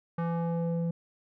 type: tone with low-pass filter sweep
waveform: square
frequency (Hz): 168.4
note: E3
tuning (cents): +37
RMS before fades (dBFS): -30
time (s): 0.18-0.91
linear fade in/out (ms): 5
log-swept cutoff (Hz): 1300 to 360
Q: 1.6
effects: none